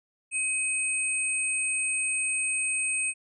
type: tone pair together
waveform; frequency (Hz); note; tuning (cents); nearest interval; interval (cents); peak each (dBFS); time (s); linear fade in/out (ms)
sine; 2536 / 8530; D#7 / C9; +32 / +32; octave + major sixth; 2100; -28; 0.31-3.14; 50
effects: none